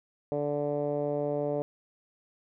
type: tone with low-pass filter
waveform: 10% pulse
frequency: 145.8 Hz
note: D3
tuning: 12 cents flat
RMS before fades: -30 dBFS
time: 0.32-1.62 s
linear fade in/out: 0 ms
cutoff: 550 Hz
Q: 3.2
effects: none